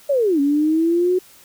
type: linear two-way sweep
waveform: sine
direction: down then up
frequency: 587.3 to 277.2 to 370.9 Hz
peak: -14 dBFS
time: 0.09-1.19 s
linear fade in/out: 10 ms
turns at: 0.4 s
effects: white hiss -48 dBFS RMS until 1.44 s